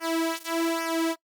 sawtooth tone with flanger, 329.6 Hz, E4, in tune, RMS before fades -27 dBFS, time 0-1.16 s, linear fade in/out 50 ms, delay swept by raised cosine 0.25 to 3.05 ms, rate 1.2 Hz, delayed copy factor -0.95, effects noise-tail reverb RT60 0.1 s tail -22 dB re dry + Opus 32 kbps

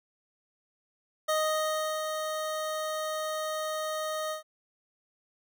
25% pulse tone with ADSR envelope, 622.3 Hz, D#5, in tune, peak -21 dBFS, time 1.28-4.43 s, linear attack 13 ms, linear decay 720 ms, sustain -6 dB, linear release 120 ms, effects none

